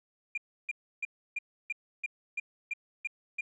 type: tone bursts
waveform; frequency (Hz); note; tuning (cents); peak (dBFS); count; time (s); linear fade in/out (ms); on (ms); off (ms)
sine; 2406; D7; +41; -29; 10; 0.35-3.41; 5; 27; 310
effects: tanh soft clip ceiling -27 dBFS